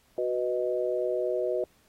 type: chord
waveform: sine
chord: B major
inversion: second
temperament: equal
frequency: 370 / 493.9 / 622.3 Hz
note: F#4 / B4 / D#5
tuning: 0 / 0 / 0 cents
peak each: -30 dBFS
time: 0.18-1.64 s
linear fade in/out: 2 ms
effects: pink hiss -65 dBFS RMS until 1.88 s + AAC 48 kbps